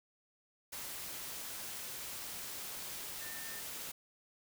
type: tone in noise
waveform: sine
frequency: 1805 Hz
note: A6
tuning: 44 cents sharp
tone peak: -49 dBFS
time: 3.21-3.6 s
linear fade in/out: 10 ms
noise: white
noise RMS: -44 dBFS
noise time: 0.72-3.92 s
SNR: -8 dB
effects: none